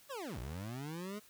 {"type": "linear two-way sweep", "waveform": "25% pulse", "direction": "down then up", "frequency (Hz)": [587.3, 55, 214.9], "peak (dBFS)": -37, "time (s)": [0.09, 1.2], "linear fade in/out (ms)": 20, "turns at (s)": 0.39, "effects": ["white hiss -62 dBFS RMS until 1.29 s"]}